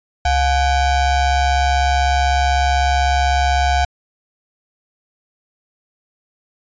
square ring-modulated tone, 392 Hz, G4, in tune, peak -11 dBFS, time 0.25-3.85 s, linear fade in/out 5 ms, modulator 324 Hz, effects resampled to 16000 Hz

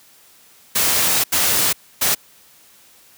white noise bursts at uneven times, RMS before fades -17 dBFS, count 3, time 0.75-1.24 / 1.32-1.73 / 2.01-2.15 s, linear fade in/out 10 ms, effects white hiss -50 dBFS RMS until 3.17 s + high-pass 60 Hz 12 dB/octave

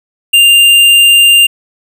triangle tone with tanh clipping, 2795 Hz, F7, 1 cent sharp, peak -4 dBFS, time 0.33-1.47 s, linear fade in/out 10 ms, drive 18 dB, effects none

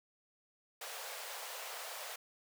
pink high-pass noise, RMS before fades -45 dBFS, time 0.81-2.16 s, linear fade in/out 5 ms, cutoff 490 Hz, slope 48 dB/octave, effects none

